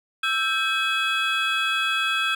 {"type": "tone cluster", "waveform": "triangle", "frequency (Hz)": [1323, 1577, 2548, 3351], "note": ["E6", "G6", "D#7", "G#7"], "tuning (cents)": [6, 10, 41, 15], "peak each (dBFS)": -25, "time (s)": [0.23, 2.35], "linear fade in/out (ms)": 5, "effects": []}